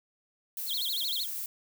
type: noise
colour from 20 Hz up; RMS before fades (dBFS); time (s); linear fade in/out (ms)
violet; -36; 0.57-1.46; 2
type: tone with vibrato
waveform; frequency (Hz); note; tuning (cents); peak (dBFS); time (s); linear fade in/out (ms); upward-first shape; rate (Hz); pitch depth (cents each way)
sine; 3729; A#7; 0; -30; 0.66-1.27; 50; sine; 13; 280
effects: none